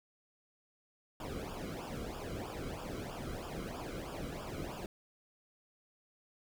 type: noise with flanger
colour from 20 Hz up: brown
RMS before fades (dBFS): -42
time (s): 1.2-4.86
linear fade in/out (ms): 2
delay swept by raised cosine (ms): 0.48 to 1.15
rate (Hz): 3.1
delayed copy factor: -0.85
effects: none